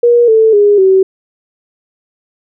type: tone with pitch steps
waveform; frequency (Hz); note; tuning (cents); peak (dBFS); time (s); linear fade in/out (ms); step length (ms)
sine; 477.2 / 442.7 / 410.7 / 380.9; A#4 / A4 / G#4 / G4; +41 / +11 / -19 / -50; -4; 0.03-1.03; 5; 250
effects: none